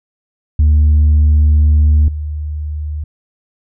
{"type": "tone with level steps", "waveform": "sine", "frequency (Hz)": 75.4, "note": "D2", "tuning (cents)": 46, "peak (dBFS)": [-4, -18], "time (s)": [0.59, 3.04], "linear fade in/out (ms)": 5, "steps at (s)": 2.08, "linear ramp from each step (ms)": 2, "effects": ["tanh soft clip ceiling -5 dBFS"]}